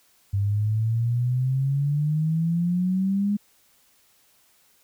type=exponential sweep; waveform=sine; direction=up; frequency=98.3 to 207.2 Hz; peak=-20 dBFS; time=0.33-3.37 s; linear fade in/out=10 ms; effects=white hiss -61 dBFS RMS until 4.83 s